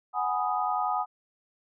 sine chord, G# minor seventh, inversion third, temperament equal, 740 / 830.6 / 987.8 / 1244.5 Hz, F#5 / G#5 / B5 / D#6, 0 / 0 / 0 / 0 cents, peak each -30 / -30 / -35 / -30 dBFS, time 0.13-1.06 s, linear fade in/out 50 ms, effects none

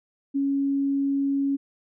sine tone, 277.2 Hz, C#4, in tune, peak -21 dBFS, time 0.34-1.57 s, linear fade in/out 20 ms, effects none

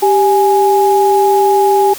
sine tone pair together, 392 / 831.9 Hz, G4 / G#5, 0 / +3 cents, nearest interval octave + minor second, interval 1303 cents, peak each -10 dBFS, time 0.02-1.94 s, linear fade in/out 10 ms, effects white hiss -29 dBFS RMS until 1.98 s

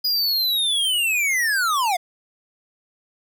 square linear sweep, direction down, 4959 to 680 Hz, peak -19 dBFS, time 0.04-1.97 s, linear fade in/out 10 ms, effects none

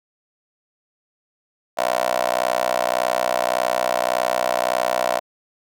15% pulse tone with high-pass filter, 61.74 Hz, B1, in tune, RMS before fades -21 dBFS, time 1.77-5.2 s, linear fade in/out 20 ms, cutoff 690 Hz, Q 3.9, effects none

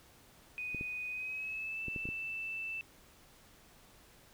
sine tone with pitch glide, 2489 to 2652 Hz, D#7 to E7, 0 to +10 cents, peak -37 dBFS, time 0.58-2.81 s, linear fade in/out 0 ms, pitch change +110 cents, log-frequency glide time 1.1-1.83 s
clicks, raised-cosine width 3 ms, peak -29 dBFS, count 6, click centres 0.747 / 0.811 / 1.883 / 1.962 / 2.055 / 2.089 s
effects pink hiss -61 dBFS RMS until 4.33 s

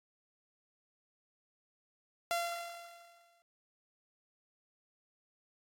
sawtooth tone with exponential decay, 686 Hz, F5, 31 cents flat, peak -26 dBFS, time 2.31-3.42 s, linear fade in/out 0 ms, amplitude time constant 240 ms, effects AAC 64 kbps

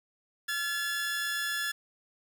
sawtooth tone pair together, 1382 / 1712.8 Hz, F6 / A6, -19 / -47 cents, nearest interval major third, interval 372 cents, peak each -35 / -27 dBFS, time 0.48-1.72 s, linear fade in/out 10 ms, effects 9-bit

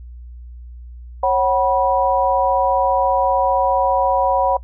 sine tone cluster, 546 / 751 / 975 Hz, C#5 / F#5 / B5, -26 / +26 / -23 cents, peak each -18 dBFS, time 1.23-4.57 s, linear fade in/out 5 ms, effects noise-tail reverb RT60 0.1 s tail -23 dB re dry + added 60 Hz sine -33 dBFS peak until 4.63 s

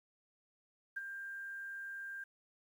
sine tone with ADSR envelope, 1592 Hz, G6, 26 cents sharp, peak -35 dBFS, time 0.96-2.24 s, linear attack 12 ms, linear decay 24 ms, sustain -7 dB, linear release 6 ms, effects 11-bit

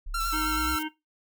sine linear sweep, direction up, 32.7 to 65.6 Hz, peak -32 dBFS, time 0.06-0.76 s, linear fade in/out 10 ms
45% pulse tone with vibrato, 1354 Hz, E6, 46 cents sharp, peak -27 dBFS, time 0.14-0.79 s, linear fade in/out 5 ms, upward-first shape sine, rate 9.3 Hz, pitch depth 33 cents each way
blue noise, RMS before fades -39 dBFS, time 0.2-0.83 s, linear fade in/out 5 ms
harmonic tone, 310 Hz, D#4, 6 cents flat, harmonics 1 / 3 / 5 / 7 / 9 / 10, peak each -32 / -37 / -39 / -40 / -42 / -42 dBFS, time 0.32-0.89 s, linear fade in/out 20 ms
effects noise-tail reverb RT60 0.2 s tail -18 dB re dry

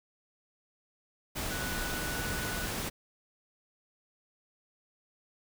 sine tone in noise, 1480 Hz, F#6, in tune, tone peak -39 dBFS, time 1.5-2.67 s, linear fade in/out 20 ms, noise pink, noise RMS -35 dBFS, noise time 1.35-2.9 s, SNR -7 dB, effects none

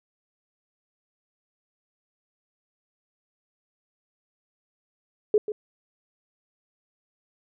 sine tone with echo, 422.6 Hz, G#4, 30 cents sharp, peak -15 dBFS, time 5.34-5.38 s, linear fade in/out 2 ms, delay 140 ms, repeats 1, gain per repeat -11 dB, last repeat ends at 5.52 s, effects none

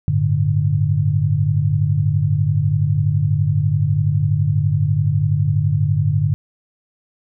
sine chord, G suspended second, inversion none, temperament equal, 98 / 110 / 146.83 Hz, G2 / A2 / D3, 0 / 0 / 0 cents, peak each -19 / -20 / -17 dBFS, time 0.08-6.34 s, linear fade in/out 0 ms, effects none

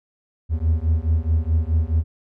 triangle beating tone pair, 77.78 / 82.48 Hz, D#2 / E2, 0 / +2 cents, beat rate 4.7 Hz, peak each -18 dBFS, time 0.49-2.04 s, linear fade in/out 50 ms, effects none

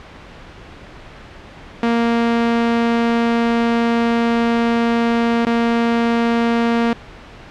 sawtooth tone with dropouts, 233.1 Hz, A#3, in tune, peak -10 dBFS, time 1.83-6.93 s, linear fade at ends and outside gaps 2 ms, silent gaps 5.451-5.467 s, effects pink hiss -38 dBFS RMS until 7.5 s + low-pass 3000 Hz 12 dB/octave

